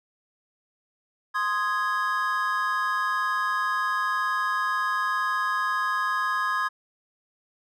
triangle chord, Ab major, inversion first, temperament equal, 1046.5 / 1244.5 / 1661.2 Hz, C6 / Eb6 / Ab6, 0 / 0 / 0 cents, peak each -26 dBFS, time 1.34-6.69 s, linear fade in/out 20 ms, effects none

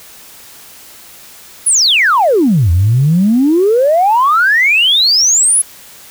sine exponential two-way sweep, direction down then up, 10910 to 81.7 to 10910 Hz, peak -6 dBFS, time 1.66-5.62 s, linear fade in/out 10 ms, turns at 2.71 s, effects tanh soft clip ceiling -2 dBFS + white hiss -37 dBFS RMS until 6.1 s

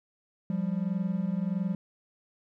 triangle tone pair together, 175.6 / 197.1 Hz, F3 / G3, +10 / +10 cents, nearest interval major second, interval 200 cents, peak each -28 dBFS, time 0.5-1.75 s, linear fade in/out 2 ms, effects none

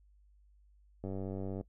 click train, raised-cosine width 2 ms, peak -27 dBFS, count 56, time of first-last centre 1.04-1.611 s, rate 96.4 Hz, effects noise-tail reverb RT60 0.1 s tail -20 dB re dry + added 50 Hz sine -61 dBFS peak until 1.68 s

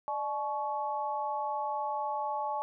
sine tone with amplitude modulation, 856 Hz, A5, 48 cents flat, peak -26 dBFS, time 0.08-2.62 s, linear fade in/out 0 ms, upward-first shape sine, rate 256 Hz, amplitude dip 100%, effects none

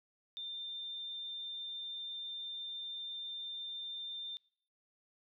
sine tone, 3593 Hz, A7, 36 cents sharp, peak -40 dBFS, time 0.37-4.37 s, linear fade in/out 0 ms, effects noise-tail reverb RT60 0.6 s tail -22 dB re dry

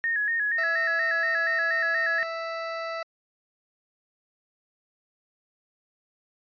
sine tone with vibrato, 1760 Hz, A6, in tune, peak -23 dBFS, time 0.04-2.23 s, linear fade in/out 0 ms, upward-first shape square, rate 4.2 Hz, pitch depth 78 cents each way
20% pulse tone, 659.3 Hz, E5, in tune, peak -25 dBFS, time 0.58-3.03 s, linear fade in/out 5 ms
effects resampled to 11025 Hz

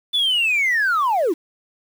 sine linear sweep, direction down, 3520 to 283.3 Hz, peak -14 dBFS, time 0.13-1.34 s, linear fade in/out 20 ms, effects tanh soft clip ceiling -14 dBFS + 7-bit

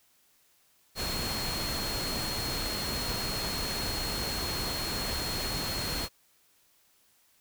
sine tone in noise, 4282 Hz, C8, 39 cents sharp, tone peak -35 dBFS, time 0.95-6.09 s, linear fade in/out 50 ms, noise pink, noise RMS -34 dBFS, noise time 0.95-6.09 s, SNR -4 dB, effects white hiss -66 dBFS RMS until 7.4 s

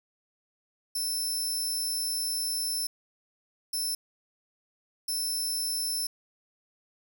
20% pulse tone bursts at uneven times, 5310 Hz, E8, 12 cents sharp, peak -23 dBFS, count 3, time 0.95-2.87 / 3.73-3.95 / 5.08-6.07 s, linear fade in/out 5 ms, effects 9-bit

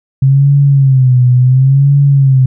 sine tone with vibrato, 132.8 Hz, C3, 26 cents sharp, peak -4 dBFS, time 0.22-2.46 s, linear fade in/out 5 ms, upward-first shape sine, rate 0.71 Hz, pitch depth 110 cents each way, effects none

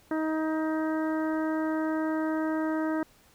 harmonic tone, 314.9 Hz, D#4, 21 cents sharp, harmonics 1 / 2 / 3 / 4 / 5 / 6, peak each -27 / -34 / -38 / -40 / -40 / -45 dBFS, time 0.11-3.03 s, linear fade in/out 2 ms, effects pink hiss -60 dBFS RMS until 3.34 s

